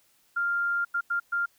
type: tone bursts at uneven times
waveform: sine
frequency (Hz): 1396.9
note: F6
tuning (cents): 0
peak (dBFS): -24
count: 4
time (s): 0.36-0.85 / 0.94-1.01 / 1.1-1.2 / 1.32-1.46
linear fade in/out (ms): 10
effects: white hiss -65 dBFS RMS until 1.58 s